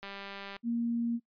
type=click train; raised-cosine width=0.3 ms; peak=-27 dBFS; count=107; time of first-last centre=0.03-0.565 s; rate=198 Hz
type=tone; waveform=sine; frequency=234.4 Hz; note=A#3; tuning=10 cents sharp; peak=-28 dBFS; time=0.63-1.2 s; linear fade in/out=50 ms
effects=noise-tail reverb RT60 0.1 s tail -24 dB re dry + resampled to 11025 Hz